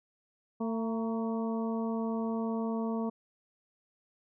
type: harmonic tone with a mistuned harmonic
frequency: 225.2 Hz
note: A3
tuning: 40 cents sharp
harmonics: 1 / 2 / 3 / 4 / 5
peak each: -31 / -37 / -41 / -43 / -45 dBFS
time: 0.6-3.1 s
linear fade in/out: 10 ms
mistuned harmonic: 4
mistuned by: +53 cents
effects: none